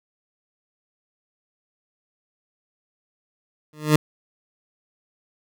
20% pulse tone with exponential growth, 152.1 Hz, D#3, 39 cents flat, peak -5 dBFS, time 3.73-3.96 s, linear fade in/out 2 ms, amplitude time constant 48 ms, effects none

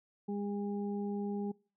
harmonic tone, 203.2 Hz, G#3, 38 cents flat, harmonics 1 / 2 / 4, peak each -35 / -40 / -47 dBFS, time 0.28-1.52 s, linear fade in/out 10 ms, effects noise-tail reverb RT60 0.4 s tail -25 dB re dry

